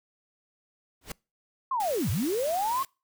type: noise with exponential growth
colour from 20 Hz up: pink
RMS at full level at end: -31 dBFS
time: 1.01-1.12 s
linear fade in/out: 5 ms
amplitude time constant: 23 ms
type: linear two-way sweep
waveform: sine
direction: down then up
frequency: 1100 to 82 to 1100 Hz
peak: -25 dBFS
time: 1.71-2.83 s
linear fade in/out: 5 ms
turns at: 2.1 s
type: noise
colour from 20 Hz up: white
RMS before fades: -39 dBFS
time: 1.8-2.85 s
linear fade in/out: 2 ms
effects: noise-tail reverb RT60 0.3 s tail -26 dB re dry